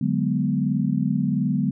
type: chord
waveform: sine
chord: G# half-diminished seventh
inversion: second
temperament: equal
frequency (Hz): 146.83 / 185 / 207.7 / 246.9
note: D3 / F#3 / G#3 / B3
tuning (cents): 0 / 0 / 0 / 0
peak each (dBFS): -25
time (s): 0.01-1.71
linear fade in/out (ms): 5
effects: none